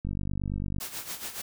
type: click train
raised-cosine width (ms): 5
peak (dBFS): -20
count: 37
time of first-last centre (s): 0.05-0.785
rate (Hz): 49
type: noise with tremolo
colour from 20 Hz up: white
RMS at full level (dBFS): -35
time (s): 0.8-1.42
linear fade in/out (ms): 10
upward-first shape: sine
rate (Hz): 7.1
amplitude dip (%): 70
effects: none